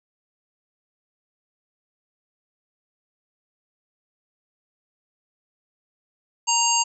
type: harmonic tone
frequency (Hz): 932.3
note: A#5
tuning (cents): 0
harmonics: 1 / 3 / 5 / 7 / 8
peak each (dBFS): -22 / -25 / -27 / -24 / -24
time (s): 6.47-6.84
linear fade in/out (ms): 20
effects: none